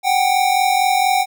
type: tone pair together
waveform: square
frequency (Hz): 745.7 / 790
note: F#5 / G5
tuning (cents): +13 / +13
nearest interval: minor second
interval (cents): 100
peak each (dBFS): -17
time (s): 0.03-1.26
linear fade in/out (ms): 50
effects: none